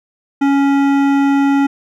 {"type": "tone with hard clipping", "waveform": "sine", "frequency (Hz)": 278.4, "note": "C#4", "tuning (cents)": 8, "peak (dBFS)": -12, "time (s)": [0.41, 1.67], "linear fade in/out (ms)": 10, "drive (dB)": 14, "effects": []}